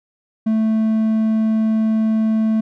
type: tone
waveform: triangle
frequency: 220 Hz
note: A3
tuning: in tune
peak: -12 dBFS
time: 0.46-2.61 s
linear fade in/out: 10 ms
effects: none